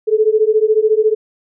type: beating tone pair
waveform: sine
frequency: 426.4 / 440.4 Hz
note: G#4 / A4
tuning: +46 / +2 cents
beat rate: 14 Hz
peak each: -13 dBFS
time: 0.07-1.15 s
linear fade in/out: 20 ms
effects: none